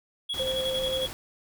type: tone with tremolo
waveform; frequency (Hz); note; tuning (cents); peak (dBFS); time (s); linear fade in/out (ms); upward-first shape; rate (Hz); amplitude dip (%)
triangle; 3342; G#7; +10; -26; 0.29-1.08; 10; square; 11; 55
type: noise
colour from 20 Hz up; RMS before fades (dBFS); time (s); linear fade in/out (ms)
pink; -39; 0.34-1.13; 0
type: tone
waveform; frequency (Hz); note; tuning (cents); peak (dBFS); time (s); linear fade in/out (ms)
sine; 523.3; C5; 0; -28; 0.39-1.06; 10
effects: none